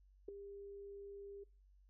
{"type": "tone with ADSR envelope", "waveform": "sine", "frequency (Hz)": 400.5, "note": "G4", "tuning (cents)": 37, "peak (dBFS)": -38, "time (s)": [0.28, 1.44], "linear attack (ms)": 7, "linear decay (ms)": 4, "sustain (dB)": -11, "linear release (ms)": 9, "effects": ["noise-tail reverb RT60 0.3 s tail -23 dB re dry", "added 48 Hz sine -64 dBFS peak until 1.89 s"]}